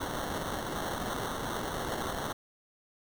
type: noise with sample-and-hold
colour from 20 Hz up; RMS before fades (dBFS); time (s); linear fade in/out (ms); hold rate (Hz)
white; -35; 0-2.33; 10; 2450
effects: none